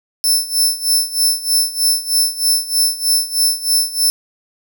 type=tone with tremolo; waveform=20% pulse; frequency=5300 Hz; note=E8; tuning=9 cents sharp; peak=-5 dBFS; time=0.24-4.1 s; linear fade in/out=0 ms; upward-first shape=sine; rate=3.2 Hz; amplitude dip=85%; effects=none